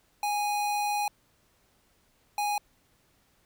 square tone bursts at uneven times, 827 Hz, G#5, 8 cents flat, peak -27 dBFS, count 2, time 0.23-1.08 / 2.38-2.58 s, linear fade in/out 2 ms, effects pink hiss -67 dBFS RMS until 3.45 s

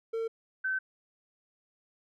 triangle / sine tone pair in turn, 452.9 / 1533.5 Hz, A#4 / G6, -50 / -38 cents, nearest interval octave + major sixth, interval 2112 cents, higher second, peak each -28 dBFS, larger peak neither, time 0.13-0.28 / 0.64-0.79 s, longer neither, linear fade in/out 10 ms, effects none

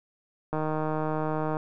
click train, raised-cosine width 1 ms, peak -16 dBFS, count 162, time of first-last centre 0.53-1.569 s, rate 155 Hz, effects none

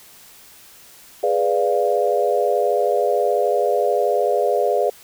sine chord, G# diminished seventh, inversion none, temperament equal, 415.3 / 493.9 / 587.3 / 698.5 Hz, G#4 / B4 / D5 / F5, 0 / 0 / 0 / 0 cents, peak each -21 / -21 / -21 / -22 dBFS, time 1.23-4.9 s, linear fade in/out 5 ms, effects white hiss -46 dBFS RMS until 5.03 s

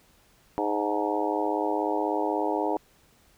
harmonic tone with a mistuned harmonic, 104 Hz, G#2, 3 cents sharp, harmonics 3 / 4 / 5 / 6 / 7 / 8 / 9, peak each -30 / -31 / -33 / -34 / -32 / -32 / -33 dBFS, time 0.58-2.77 s, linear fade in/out 0 ms, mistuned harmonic 8, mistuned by +56 cents, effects pink hiss -61 dBFS RMS until 3.37 s

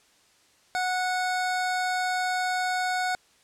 25% pulse tone, 735 Hz, F#5, 12 cents flat, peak -21 dBFS, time 0.75-3.15 s, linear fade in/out 0 ms, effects white hiss -61 dBFS RMS until 3.43 s + low-pass 8000 Hz 12 dB/octave

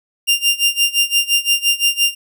sawtooth tone with tremolo, 2794 Hz, F7, in tune, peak -7 dBFS, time 0.27-2.15 s, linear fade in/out 20 ms, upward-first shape sine, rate 5.8 Hz, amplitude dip 90%, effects none

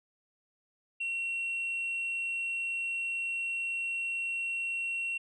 sine tone, 2729 Hz, F7, 41 cents flat, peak -29 dBFS, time 1-5.18 s, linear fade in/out 10 ms, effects tanh soft clip ceiling -29 dBFS

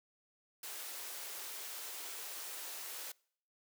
white high-pass noise, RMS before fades -45 dBFS, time 0.63-3.12 s, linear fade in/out 5 ms, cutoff 350 Hz, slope 24 dB/octave, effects noise-tail reverb RT60 0.6 s tail -25 dB re dry

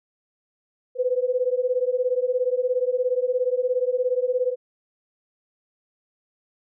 sine beating tone pair, 493.9 / 510.9 Hz, B4 / C5, 0 / -41 cents, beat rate 17 Hz, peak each -23 dBFS, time 0.95-4.56 s, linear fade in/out 50 ms, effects none

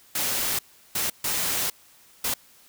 white noise bursts at uneven times, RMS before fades -26 dBFS, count 4, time 0.15-0.59 / 0.95-1.1 / 1.24-1.7 / 2.24-2.34 s, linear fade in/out 5 ms, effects white hiss -55 dBFS RMS until 2.68 s

